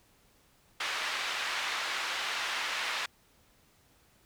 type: band-pass noise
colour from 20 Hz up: pink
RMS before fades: -34 dBFS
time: 0.8-3.06 s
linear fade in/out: 5 ms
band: 1300 to 3700 Hz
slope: 12 dB/octave
effects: pink hiss -65 dBFS RMS until 4.25 s